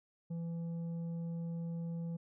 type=tone with tanh clipping; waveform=sine; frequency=167.7 Hz; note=E3; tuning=30 cents sharp; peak=-38 dBFS; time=0.3-2.17 s; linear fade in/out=10 ms; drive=6 dB; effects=none